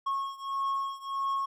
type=beating tone pair; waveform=triangle; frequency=1093 / 1094.6 Hz; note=C#6 / C#6; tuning=-25 / -22 cents; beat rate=1.6 Hz; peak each=-30 / -32 dBFS; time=0.06-1.46 s; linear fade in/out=10 ms; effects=none